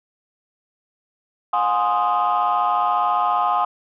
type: chord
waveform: sine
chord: F minor seventh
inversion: none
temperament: equal with one note detuned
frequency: 716 / 830.6 / 1046.5 / 1244.5 Hz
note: F5 / Ab5 / C6 / Eb6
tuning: +43 / 0 / 0 / 0 cents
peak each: -21 dBFS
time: 1.53-3.65 s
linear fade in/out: 5 ms
effects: tanh soft clip ceiling -11 dBFS